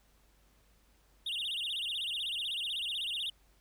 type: tone with vibrato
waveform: triangle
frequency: 3228 Hz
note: G#7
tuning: 50 cents flat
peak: -32 dBFS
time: 1.26-3.3 s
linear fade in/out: 5 ms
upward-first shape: sine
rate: 16 Hz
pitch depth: 270 cents each way
effects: added 50 Hz sine -66 dBFS peak until 3.6 s + pink hiss -69 dBFS RMS until 3.6 s